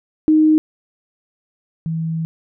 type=tone pair in turn; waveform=sine; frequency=310.6 / 162.32 Hz; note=D#4 / E3; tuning=-3 / -26 cents; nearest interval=major seventh; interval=1123 cents; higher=first; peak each=-9 / -19 dBFS; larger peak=first; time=0.28-0.58 / 1.86-2.25 s; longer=second; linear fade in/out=0 ms; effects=none